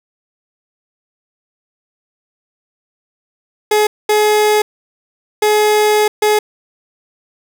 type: tone bursts at uneven times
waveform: 30% pulse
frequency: 423.1 Hz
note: G#4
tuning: 32 cents sharp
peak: -7 dBFS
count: 4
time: 3.71-3.87 / 4.09-4.62 / 5.42-6.08 / 6.22-6.39 s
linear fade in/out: 5 ms
effects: none